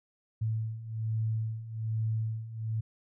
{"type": "beating tone pair", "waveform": "sine", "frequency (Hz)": [110, 111.2], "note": ["A2", "A2"], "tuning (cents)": [0, 19], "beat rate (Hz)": 1.2, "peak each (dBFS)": [-35, -31], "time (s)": [0.41, 2.81], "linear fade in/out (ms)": 10, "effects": []}